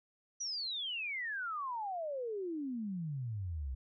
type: exponential sweep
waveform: sine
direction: down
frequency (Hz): 5960 to 61.74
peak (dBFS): -36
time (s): 0.4-3.75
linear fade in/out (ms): 10
effects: none